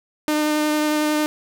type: tone with vibrato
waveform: sawtooth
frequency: 302.9 Hz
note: D#4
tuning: 46 cents flat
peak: -14 dBFS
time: 0.28-1.26 s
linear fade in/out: 0 ms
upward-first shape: triangle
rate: 11 Hz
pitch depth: 12 cents each way
effects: none